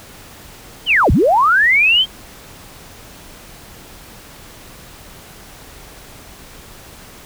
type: linear two-way sweep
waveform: sine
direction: down then up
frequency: 3209 to 37.43 to 3209 Hz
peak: -9 dBFS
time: 0.86-2.06 s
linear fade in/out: 50 ms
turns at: 1.11 s
effects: pink hiss -39 dBFS RMS until 7.25 s